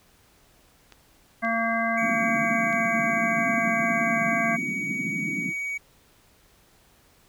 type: clicks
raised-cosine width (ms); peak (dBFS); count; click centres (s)
0.2; -28; 3; 0.923 / 1.449 / 2.728
type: harmonic tone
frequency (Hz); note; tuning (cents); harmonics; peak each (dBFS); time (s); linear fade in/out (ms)
228.3; A#3; -36; 1 / 3 / 5 / 7 / 9; -29 / -27 / -30 / -29 / -29; 1.42-4.57; 20
type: tone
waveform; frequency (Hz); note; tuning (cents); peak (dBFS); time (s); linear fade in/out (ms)
triangle; 2256; C#7; +30; -26; 1.97-5.78; 10
type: band-pass noise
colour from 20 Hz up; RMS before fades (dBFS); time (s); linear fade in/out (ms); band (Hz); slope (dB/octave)
white; -33; 2-5.54; 50; 150 to 300; 48
effects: pink hiss -59 dBFS RMS until 7.28 s